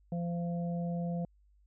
harmonic tone, 172 Hz, F3, 26 cents flat, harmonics 1 / 3 / 4, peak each -32 / -42 / -44 dBFS, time 0.12-1.25 s, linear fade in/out 2 ms, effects added 50 Hz sine -62 dBFS peak until 1.66 s

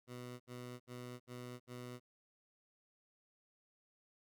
15% pulse tone bursts, 123.47 Hz, B2, in tune, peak -40 dBFS, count 5, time 0.07-2 s, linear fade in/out 50 ms, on 330 ms, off 70 ms, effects none

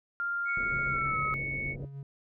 sine tone with pitch glide, 1396.9 to 1281 Hz, F6 to E6, 0 to -50 cents, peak -29 dBFS, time 0.2-1.34 s, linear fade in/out 0 ms, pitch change -150 cents, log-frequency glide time 0.88-1.2 s
sine tone, 2217 Hz, C#7, in tune, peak -32 dBFS, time 0.45-1.76 s, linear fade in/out 50 ms
pink low-pass noise, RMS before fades -42 dBFS, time 0.57-1.85 s, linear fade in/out 2 ms, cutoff 610 Hz, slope 48 dB/octave
triangle tone with tremolo, 138.59 Hz, C#3, in tune, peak -35 dBFS, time 0.72-2.03 s, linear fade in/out 2 ms, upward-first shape sine, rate 6.5 Hz, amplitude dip 50%
effects none

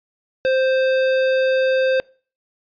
sine tone with hard clipping, 523.3 Hz, C5, in tune, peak -17 dBFS, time 0.45-2 s, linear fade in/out 0 ms, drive 15 dB, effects noise-tail reverb RT60 0.4 s tail -25 dB re dry + resampled to 11025 Hz

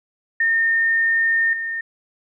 sine tone with level steps, 1823 Hz, A#6, 39 cents flat, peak -15 / -23 dBFS, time 0.4-1.81 s, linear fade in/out 5 ms, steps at 1.53 s, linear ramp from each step 2 ms, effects none

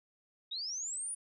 sine linear sweep, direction up, 3636 to 9840 Hz, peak -36 dBFS, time 0.51-1.15 s, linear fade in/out 10 ms, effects none

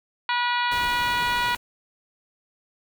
harmonic tone, 484.9 Hz, B4, 32 cents flat, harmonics 2 / 3 / 4 / 5 / 6 / 7 / 8 / 9, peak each -24 / -28 / -30 / -32 / -34 / -35 / -36 / -37 dBFS, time 0.29-1.55 s, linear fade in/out 2 ms
pink noise, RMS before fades -36 dBFS, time 0.71-1.57 s, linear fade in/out 10 ms
effects none

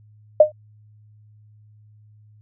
sine tone with exponential decay, 610 Hz, D#5, 34 cents flat, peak -3 dBFS, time 0.4-0.52 s, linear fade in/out 5 ms, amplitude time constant 25 ms, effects added 106 Hz sine -48 dBFS peak until 2.41 s

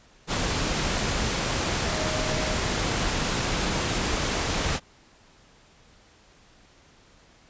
sine tone in noise, 622.3 Hz, D#5, in tune, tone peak -32 dBFS, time 1.86-2.57 s, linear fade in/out 50 ms, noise pink, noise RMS -26 dBFS, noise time 0.27-4.8 s, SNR -9 dB, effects pink hiss -56 dBFS RMS until 7.49 s + resampled to 16000 Hz

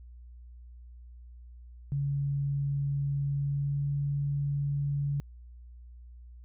sine tone with pitch glide, 140.7 to 142.17 Hz, C#3 to C#3, +26 to +44 cents, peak -27 dBFS, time 1.92-5.2 s, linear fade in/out 0 ms, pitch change +18 cents, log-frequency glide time 3.23-3.94 s, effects added 60 Hz sine -46 dBFS peak until 6.44 s

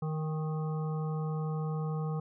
harmonic tone with a mistuned harmonic, 155.56 Hz, D#3, in tune, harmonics 1 / 3 / 5 / 7 / 8, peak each -31 / -41 / -45 / -48 / -49 dBFS, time 0.02-2.2 s, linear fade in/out 5 ms, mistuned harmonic 5, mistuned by +22 cents, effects none

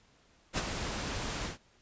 pink noise with ADSR envelope, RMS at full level -29 dBFS, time 0.53-1.58 s, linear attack 49 ms, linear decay 34 ms, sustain -7 dB, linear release 130 ms, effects pink hiss -65 dBFS RMS until 1.81 s + resampled to 16000 Hz

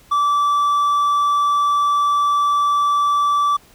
triangle tone, 1160 Hz, D6, 22 cents flat, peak -12 dBFS, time 0.11-3.57 s, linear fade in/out 10 ms, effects pink hiss -50 dBFS RMS until 3.74 s

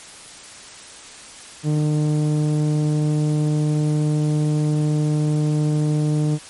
sawtooth tone with low-pass filter, 151.1 Hz, D3, 50 cents sharp, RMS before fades -19 dBFS, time 1.63-6.39 s, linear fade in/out 50 ms, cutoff 390 Hz, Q 0.74, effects white hiss -40 dBFS RMS until 6.49 s + MP3 48 kbps

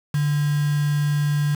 sine tone with quantisation, 146.83 Hz, D3, in tune, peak -18 dBFS, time 0.14-1.55 s, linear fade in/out 5 ms, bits 5, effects none

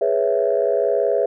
sine chord, C# minor seventh, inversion second, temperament equal, 415.3 / 493.9 / 554.4 / 659.3 Hz, G#4 / B4 / C#5 / E5, 0 / 0 / 0 / 0 cents, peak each -21 dBFS, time 0.01-1.26 s, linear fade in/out 5 ms, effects tanh soft clip ceiling -7 dBFS

